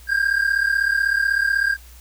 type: tone pair together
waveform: triangle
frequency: 1585.9 / 1622 Hz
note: G6 / G#6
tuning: +20 / -41 cents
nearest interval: unison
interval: 39 cents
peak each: -18 dBFS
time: 0.07-1.77 s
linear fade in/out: 50 ms
effects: added 60 Hz sine -42 dBFS peak until 2 s + white hiss -49 dBFS RMS until 2 s